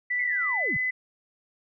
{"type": "tone with pitch glide", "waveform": "sine", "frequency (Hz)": [1975.5, 2014], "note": ["B6", "B6"], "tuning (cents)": [0, 33], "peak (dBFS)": -24, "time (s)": [0.1, 0.91], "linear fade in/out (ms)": 10, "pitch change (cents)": 33, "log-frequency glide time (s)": [0.34, 0.7]}
{"type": "linear sweep", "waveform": "sine", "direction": "down", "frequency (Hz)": [2227, 92.5], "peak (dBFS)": -31, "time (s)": [0.19, 0.77], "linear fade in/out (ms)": 5}
{"effects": []}